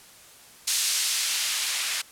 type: noise with band-pass filter sweep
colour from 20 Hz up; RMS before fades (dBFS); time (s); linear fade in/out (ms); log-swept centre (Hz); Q
blue; -26; 0.67-2.02; 10; 4400 to 2000; 0.74
effects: white hiss -50 dBFS RMS until 2.11 s + low-pass 12000 Hz 12 dB/octave